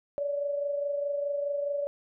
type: tone pair together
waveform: sine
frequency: 571 / 595.8 Hz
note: D5 / D5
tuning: -49 / +25 cents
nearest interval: minor second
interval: 74 cents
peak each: -28 / -38 dBFS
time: 0.18-1.87 s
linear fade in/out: 0 ms
effects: none